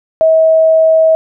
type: tone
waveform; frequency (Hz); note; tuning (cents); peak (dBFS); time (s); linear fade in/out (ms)
sine; 642; E5; -46; -5; 0.21-1.15; 0
effects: none